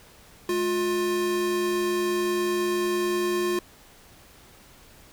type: tone pair together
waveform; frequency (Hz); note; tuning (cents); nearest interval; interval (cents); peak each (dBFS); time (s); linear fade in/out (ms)
square; 211 / 354.8; G#3 / F4; +28 / +27; major sixth; 899; -35 / -24; 0.49-3.59; 2
effects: pink hiss -52 dBFS RMS until 5.12 s